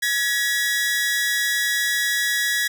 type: tone pair together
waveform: sawtooth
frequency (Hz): 1681.1 / 1929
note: G#6 / B6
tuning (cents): +21 / -41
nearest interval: major second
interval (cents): 238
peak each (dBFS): -19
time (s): 0.02-2.68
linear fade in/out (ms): 10
effects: none